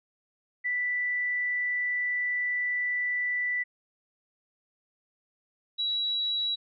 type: tone pair in turn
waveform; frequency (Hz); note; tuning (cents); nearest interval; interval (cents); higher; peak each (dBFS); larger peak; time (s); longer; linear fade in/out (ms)
sine; 1975 / 3898; B6 / B7; 0 / -23; octave; 1177; second; -26; neither; 0.64-3.64 / 5.78-6.56; first; 20
effects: none